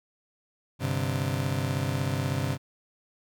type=chord; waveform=35% pulse; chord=G suspended fourth; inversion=none; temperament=just; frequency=98 / 130.67 / 147 Hz; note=G2 / C3 / D3; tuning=0 / -2 / +2 cents; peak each=-30 / -28 / -30 dBFS; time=0.79-2.58 s; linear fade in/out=50 ms; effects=none